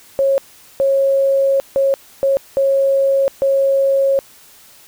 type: tone bursts at uneven times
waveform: sine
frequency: 546 Hz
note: C#5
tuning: 26 cents flat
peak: -11 dBFS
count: 6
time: 0.19-0.38 / 0.8-1.6 / 1.76-1.94 / 2.23-2.37 / 2.57-3.28 / 3.42-4.19 s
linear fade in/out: 0 ms
effects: white hiss -45 dBFS RMS until 4.87 s